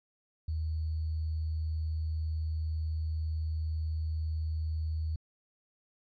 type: tone with sample-and-hold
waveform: sine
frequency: 79 Hz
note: D#2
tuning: 27 cents sharp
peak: -30 dBFS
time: 0.48-5.16 s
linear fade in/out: 5 ms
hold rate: 4410 Hz
effects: resampled to 11025 Hz